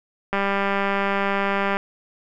click train, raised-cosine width 0.5 ms, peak -8 dBFS, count 286, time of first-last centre 0.33-1.769 s, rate 198 Hz, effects none

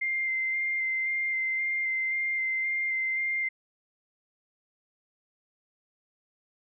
sine tone with vibrato, 2093 Hz, C7, in tune, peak -26 dBFS, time 0.01-3.49 s, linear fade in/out 10 ms, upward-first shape square, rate 1.9 Hz, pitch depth 11 cents each way, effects none

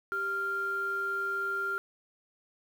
sine tone pair together, 392 / 1391.7 Hz, G4 / F6, 0 / -6 cents, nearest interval octave + minor seventh, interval 2194 cents, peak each -38 / -29 dBFS, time 0.12-1.78 s, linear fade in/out 0 ms, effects tanh soft clip ceiling -23 dBFS + 9-bit

